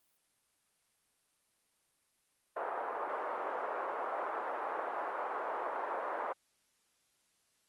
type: band-pass noise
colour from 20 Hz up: white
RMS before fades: -38 dBFS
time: 2.56-6.33 s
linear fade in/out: 10 ms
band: 440 to 1200 Hz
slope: 24 dB/octave
effects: white hiss -75 dBFS RMS until 7.68 s + Opus 32 kbps